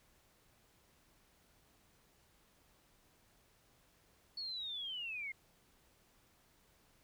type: linear sweep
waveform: sine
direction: down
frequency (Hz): 4435 to 2100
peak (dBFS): -40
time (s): 4.37-5.32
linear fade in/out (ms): 5
effects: pink hiss -70 dBFS RMS until 7.03 s